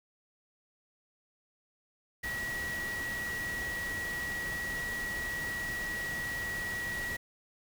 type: tone in noise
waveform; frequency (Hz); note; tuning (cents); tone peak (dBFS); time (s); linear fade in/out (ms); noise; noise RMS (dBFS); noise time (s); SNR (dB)
sine; 1921; B6; -48; -34; 2.23-7.17; 10; pink; -42; 2.23-7.17; +5
effects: none